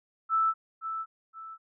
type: tone with echo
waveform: sine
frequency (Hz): 1318.5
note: E6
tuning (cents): 0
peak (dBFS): -22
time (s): 0.29-0.54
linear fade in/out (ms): 50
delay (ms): 520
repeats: 2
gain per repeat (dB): -9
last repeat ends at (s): 1.58
effects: none